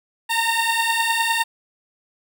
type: beating tone pair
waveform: 15% pulse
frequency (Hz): 910 / 919.8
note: A#5 / A#5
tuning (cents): -42 / -23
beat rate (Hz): 9.8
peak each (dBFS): -15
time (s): 0.29-1.44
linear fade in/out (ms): 20
effects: none